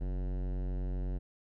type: tone with hard clipping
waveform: sine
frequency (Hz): 46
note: F#1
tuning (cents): -9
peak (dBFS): -34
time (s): 0-1.19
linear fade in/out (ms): 20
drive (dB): 18
effects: none